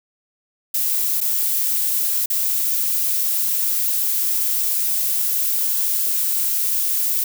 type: noise with dropouts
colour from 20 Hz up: violet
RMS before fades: -20 dBFS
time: 0.74-7.24 s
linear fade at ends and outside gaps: 5 ms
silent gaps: 1.205-1.212 / 2.259-2.3 s
effects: none